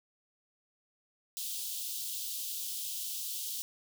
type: high-pass noise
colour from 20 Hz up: white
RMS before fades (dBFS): -38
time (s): 1.37-3.62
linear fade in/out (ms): 0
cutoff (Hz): 3000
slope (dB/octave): 48
effects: none